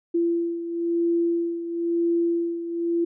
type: beating tone pair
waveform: sine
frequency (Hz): 339.2 / 340.2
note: E4 / F4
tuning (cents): +50 / -45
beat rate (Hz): 1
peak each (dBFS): -22 / -28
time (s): 0.14-3.05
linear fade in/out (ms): 10
effects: none

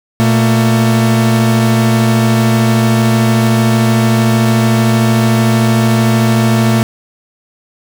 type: tone pair together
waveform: 45% pulse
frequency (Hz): 118.3 / 223.3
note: A#2 / A3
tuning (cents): +26 / +26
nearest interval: major seventh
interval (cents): 1100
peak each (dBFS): -11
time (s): 0.2-6.83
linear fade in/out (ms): 0
effects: none

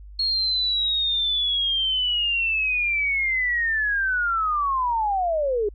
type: linear sweep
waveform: sine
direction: down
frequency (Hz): 4296 to 396.8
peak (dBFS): -20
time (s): 0.19-5.69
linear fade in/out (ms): 5
effects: added 50 Hz sine -39 dBFS peak until 5.74 s

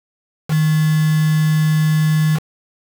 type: tone with quantisation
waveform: sine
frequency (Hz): 155.56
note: D#3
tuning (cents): 0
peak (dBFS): -12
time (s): 0.48-2.4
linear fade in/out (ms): 50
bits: 4
effects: none

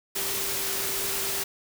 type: tone in noise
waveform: sine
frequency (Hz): 392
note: G4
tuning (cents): 0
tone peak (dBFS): -39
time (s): 0.15-1.44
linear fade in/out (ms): 10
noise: white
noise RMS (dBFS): -29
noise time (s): 0.15-1.44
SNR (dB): -13
effects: none

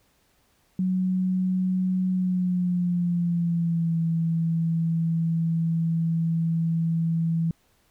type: tone with pitch glide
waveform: sine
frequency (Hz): 185 to 164.82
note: F#3 to E3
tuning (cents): 0 to 0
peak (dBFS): -21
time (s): 0.79-7.51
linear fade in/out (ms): 2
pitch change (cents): -200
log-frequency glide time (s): 2.11-3.98
effects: pink hiss -65 dBFS RMS until 7.9 s

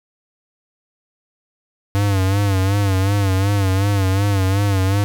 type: tone with vibrato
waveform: square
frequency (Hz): 98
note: G2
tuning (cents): 0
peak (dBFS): -15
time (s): 1.95-5.04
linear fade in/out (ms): 0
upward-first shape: sine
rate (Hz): 2.7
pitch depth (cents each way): 73
effects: none

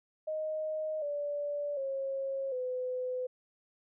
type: tone with pitch steps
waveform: sine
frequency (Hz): 622.3 / 580.6 / 541.7 / 505.5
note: D#5 / D5 / C#5 / B4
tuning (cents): 0 / -20 / -40 / +40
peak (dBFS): -32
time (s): 0.27-3.27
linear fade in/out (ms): 10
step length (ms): 750
effects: none

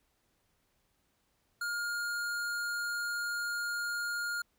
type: tone with hard clipping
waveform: sine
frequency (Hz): 1417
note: F6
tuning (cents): +25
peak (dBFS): -34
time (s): 1.61-4.42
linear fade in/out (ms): 5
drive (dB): 18
effects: pink hiss -75 dBFS RMS until 4.58 s

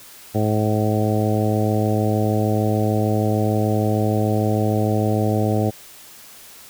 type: harmonic tone with a mistuned harmonic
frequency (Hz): 106.6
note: G#2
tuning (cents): +46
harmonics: 1 / 2 / 3 / 4 / 5 / 6 / 7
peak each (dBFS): -20 / -23 / -25 / -26 / -27 / -28 / -28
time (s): 0.34-5.71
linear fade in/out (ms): 20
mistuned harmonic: 7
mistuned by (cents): +23
effects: white hiss -43 dBFS RMS until 6.69 s

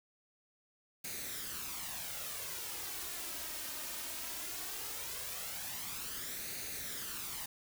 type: noise with flanger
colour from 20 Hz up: white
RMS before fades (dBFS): -42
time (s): 1.04-7.46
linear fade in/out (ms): 5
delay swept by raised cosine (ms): 0.46 to 3.26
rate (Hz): 0.18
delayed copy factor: +0.55
effects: none

